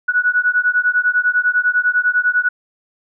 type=beating tone pair; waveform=sine; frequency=1466 / 1476 Hz; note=F#6 / F#6; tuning=-16 / -5 cents; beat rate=10 Hz; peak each=-16 dBFS; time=0.08-2.49 s; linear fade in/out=10 ms; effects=none